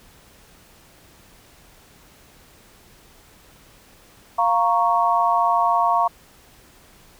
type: chord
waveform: sine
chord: Bb minor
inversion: second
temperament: equal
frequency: 698.5 / 932.3 / 1108.7 Hz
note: F5 / Bb5 / Db6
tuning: 0 / 0 / 0 cents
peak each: -20 dBFS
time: 4.38-6.08 s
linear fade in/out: 10 ms
effects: pink hiss -51 dBFS RMS until 7.19 s